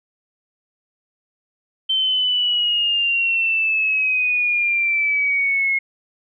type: exponential sweep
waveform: sine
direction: down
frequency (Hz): 3106 to 2159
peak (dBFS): -16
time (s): 1.89-5.79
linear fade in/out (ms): 10
effects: none